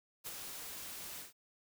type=noise with ADSR envelope; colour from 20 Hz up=white; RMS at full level=-42 dBFS; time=0.24-1.33 s; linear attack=29 ms; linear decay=29 ms; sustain=-4 dB; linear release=140 ms; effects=none